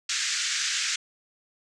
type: band-pass noise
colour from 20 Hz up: white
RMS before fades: -28 dBFS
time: 0.09-0.96 s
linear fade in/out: 5 ms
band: 1400 to 7400 Hz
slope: 48 dB/octave
effects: none